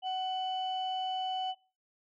sine tone pair together, 750 / 2991 Hz, F#5 / F#7, +23 / +18 cents, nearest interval 2 octaves, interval 2395 cents, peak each -31 / -38 dBFS, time 0.02-1.55 s, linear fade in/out 50 ms, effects noise-tail reverb RT60 0.4 s tail -25 dB re dry + tanh soft clip ceiling -26 dBFS

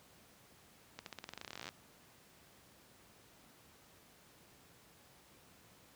accelerating click train, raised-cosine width 0.2 ms, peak -27 dBFS, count 23, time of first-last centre 0.99-1.69 s, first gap 72 ms, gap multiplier 0.91, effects pink hiss -63 dBFS RMS until 5.95 s + high-pass 80 Hz 12 dB/octave

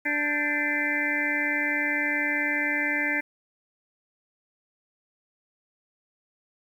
harmonic tone with a mistuned harmonic, 293.7 Hz, D4, in tune, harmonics 1 / 2 / 3 / 5 / 6 / 7 / 8, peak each -32 / -37 / -38 / -32 / -30 / -27 / -33 dBFS, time 0.05-3.21 s, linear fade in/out 10 ms, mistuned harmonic 5, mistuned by +120 cents, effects 9-bit

